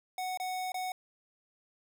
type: tone with dropouts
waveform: square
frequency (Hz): 740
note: F#5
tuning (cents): 0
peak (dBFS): -34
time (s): 0.18-0.92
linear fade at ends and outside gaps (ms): 2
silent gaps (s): 0.374-0.399 / 0.72-0.743
effects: none